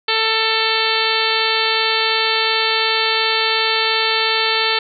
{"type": "harmonic tone", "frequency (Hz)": 444.3, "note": "A4", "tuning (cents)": 17, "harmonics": [1, 2, 3, 4, 5, 6, 7, 8, 9, 10], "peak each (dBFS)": [-24, -24, -24, -24, -24, -24, -24, -24, -24, -24], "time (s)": [0.08, 4.79], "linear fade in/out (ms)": 5, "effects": []}